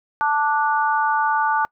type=chord; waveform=sine; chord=D major; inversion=second; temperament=just; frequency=881 / 1174.7 / 1468.3 Hz; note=A5 / D6 / F#6; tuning=+2 / 0 / -14 cents; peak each=-19 / -23 / -23 dBFS; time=0.21-1.65 s; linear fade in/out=0 ms; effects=noise-tail reverb RT60 0.1 s tail -24 dB re dry